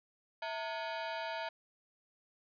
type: ring-modulated tone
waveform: sawtooth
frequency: 783 Hz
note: G5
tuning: 2 cents flat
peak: -30 dBFS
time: 0.42-1.49 s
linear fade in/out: 5 ms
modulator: 129 Hz
effects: resampled to 11025 Hz + 12-bit